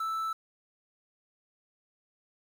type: tone with quantisation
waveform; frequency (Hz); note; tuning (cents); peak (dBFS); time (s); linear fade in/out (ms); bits
triangle; 1318.5; E6; 0; -28; 0-0.33; 5; 9
effects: none